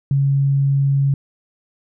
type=tone; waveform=sine; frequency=138.59 Hz; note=C#3; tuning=in tune; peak=-13 dBFS; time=0.11-1.14 s; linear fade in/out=2 ms; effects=none